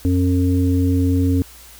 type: harmonic tone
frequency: 90.3 Hz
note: F#2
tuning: 42 cents flat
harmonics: 1 / 3 / 5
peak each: -16 / -17 / -28 dBFS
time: 0.05-1.42 s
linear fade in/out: 0 ms
effects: added 60 Hz sine -46 dBFS peak until 1.79 s + white hiss -43 dBFS RMS until 1.79 s